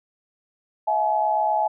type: tone cluster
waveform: sine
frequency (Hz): 649 / 717 / 851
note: E5 / F5 / G#5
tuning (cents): -27 / +45 / +42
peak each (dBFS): -25 / -28 / -20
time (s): 0.87-1.68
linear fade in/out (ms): 10
effects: none